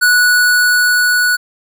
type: tone with level ramp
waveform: square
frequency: 1472 Hz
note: F#6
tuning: 9 cents flat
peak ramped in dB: -8 to -11 dBFS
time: 0.01-1.37 s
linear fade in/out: 20 ms
effects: none